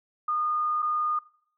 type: tone with dropouts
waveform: sine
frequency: 1223 Hz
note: D#6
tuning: 30 cents flat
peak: -24 dBFS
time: 0.28-1.19 s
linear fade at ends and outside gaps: 5 ms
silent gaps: 0.822-0.826 s
effects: noise-tail reverb RT60 0.6 s tail -21 dB re dry